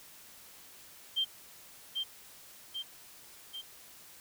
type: tone with echo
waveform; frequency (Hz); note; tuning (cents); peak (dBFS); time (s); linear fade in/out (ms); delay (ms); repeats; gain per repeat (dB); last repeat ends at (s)
sine; 3160; G7; +13; -27; 1.16-1.25; 20; 790; 3; -4; 3.62
effects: white hiss -54 dBFS RMS until 4.2 s